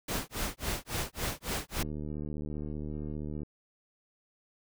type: noise with tremolo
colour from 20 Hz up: pink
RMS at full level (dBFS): -32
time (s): 0.08-1.83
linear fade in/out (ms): 5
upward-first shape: sine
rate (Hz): 3.6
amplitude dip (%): 100
type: click train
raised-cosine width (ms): 3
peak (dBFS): -26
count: 126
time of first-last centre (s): 1.77-3.432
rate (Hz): 75.2
effects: none